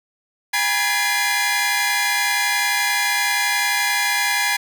sawtooth tone cluster, 810 / 967 / 1691 / 2061 / 2398 Hz, G#5 / B5 / G#6 / C7 / D7, -43 / -37 / +31 / -27 / +36 cents, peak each -22 / -23 / -19 / -19 / -23 dBFS, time 0.53-4.57 s, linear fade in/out 10 ms, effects none

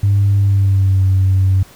sine tone with pitch glide, 100.1 to 95.08 Hz, G2 to F#2, +37 to +48 cents, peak -8 dBFS, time 0.03-1.63 s, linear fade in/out 5 ms, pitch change -89 cents, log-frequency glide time 0.38-1.03 s, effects tanh soft clip ceiling -6 dBFS + pink hiss -43 dBFS RMS until 1.75 s

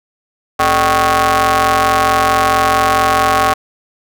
sawtooth ring-modulated tone, 166.5 Hz, E3, 18 cents sharp, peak -3 dBFS, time 0.59-3.54 s, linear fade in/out 10 ms, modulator 938 Hz, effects none

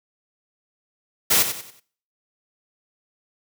white noise with echo, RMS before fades -17 dBFS, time 1.3-1.43 s, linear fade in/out 10 ms, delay 93 ms, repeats 4, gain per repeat -9 dB, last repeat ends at 1.802 s, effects noise-tail reverb RT60 0.5 s tail -20 dB re dry + high-pass 100 Hz 12 dB/octave

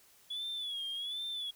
sine tone with vibrato, 3388 Hz, G#7, 34 cents sharp, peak -34 dBFS, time 0.3-1.51 s, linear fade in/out 10 ms, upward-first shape sine, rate 1.3 Hz, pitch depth 95 cents each way, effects tanh soft clip ceiling -34 dBFS + white hiss -63 dBFS RMS until 1.55 s

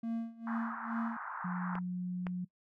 triangle tone with tremolo, 228.9 Hz, A#3, 31 cents flat, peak -30 dBFS, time 0.03-1.17 s, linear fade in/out 5 ms, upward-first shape sine, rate 2.3 Hz, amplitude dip 90%
pink band-pass noise, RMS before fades -42 dBFS, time 0.47-1.79 s, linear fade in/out 2 ms, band 850 to 1600 Hz, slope 48 dB/octave
sine tone, 180.2 Hz, F#3, 45 cents flat, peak -34 dBFS, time 1.44-2.45 s, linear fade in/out 10 ms
clicks, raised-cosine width 0.5 ms, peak -25 dBFS, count 2, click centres 1.754 / 2.268 s
effects noise-tail reverb RT60 0.1 s tail -22 dB re dry

